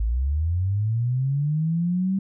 sine linear sweep, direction up, 51.5 to 195.3 Hz, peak -20 dBFS, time 0-2.19 s, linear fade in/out 5 ms, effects none

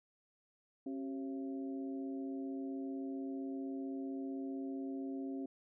harmonic tone with a mistuned harmonic, 135.3 Hz, C#3, 42 cents flat, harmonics 2 / 3 / 4 / 5, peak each -39 / -47 / -56 / -54 dBFS, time 0.86-5.46 s, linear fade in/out 5 ms, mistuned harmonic 3, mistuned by -86 cents, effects none

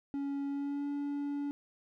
triangle tone with pitch glide, 280 to 286 Hz, C#4 to D4, +18 to -46 cents, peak -31 dBFS, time 0.14-1.51 s, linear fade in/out 0 ms, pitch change +36 cents, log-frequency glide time 0.47-0.87 s, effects none

